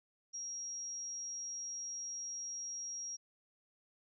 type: tone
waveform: sine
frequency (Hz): 5640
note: F8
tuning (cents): +16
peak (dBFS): -40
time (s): 0.33-3.17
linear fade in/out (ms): 20
effects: none

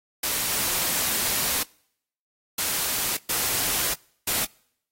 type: noise bursts at uneven times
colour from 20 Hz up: white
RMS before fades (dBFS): -25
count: 4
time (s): 0.23-1.63 / 2.58-3.17 / 3.29-3.94 / 4.27-4.45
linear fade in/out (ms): 5
effects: noise-tail reverb RT60 0.7 s tail -26 dB re dry + AAC 48 kbps

